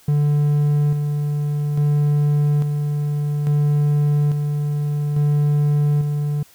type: tone with tremolo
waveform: triangle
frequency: 146.83 Hz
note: D3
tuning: in tune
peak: -12 dBFS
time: 0.08-6.43 s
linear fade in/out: 5 ms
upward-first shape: square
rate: 0.59 Hz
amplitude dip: 40%
effects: white hiss -51 dBFS RMS until 6.54 s